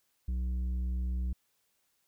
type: tone with tanh clipping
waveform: sine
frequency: 62.1 Hz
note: B1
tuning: 10 cents sharp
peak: -31 dBFS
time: 0.28-1.33 s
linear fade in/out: 5 ms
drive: 7 dB
effects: white hiss -75 dBFS RMS until 2.07 s